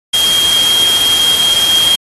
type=tone in noise; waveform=sine; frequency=3233 Hz; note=G#7; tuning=47 cents flat; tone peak=-9 dBFS; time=0.13-1.96 s; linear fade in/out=10 ms; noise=white; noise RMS=-17 dBFS; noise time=0.13-1.96 s; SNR=+5 dB; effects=AAC 32 kbps